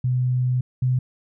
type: tone pair in turn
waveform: sine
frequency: 126.1 / 127.2 Hz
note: B2 / C3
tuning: +36 / -48 cents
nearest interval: unison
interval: 16 cents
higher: second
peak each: -18 / -17 dBFS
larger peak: second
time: 0.04-0.61 / 0.82-0.99 s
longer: first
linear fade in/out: 5 ms
effects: none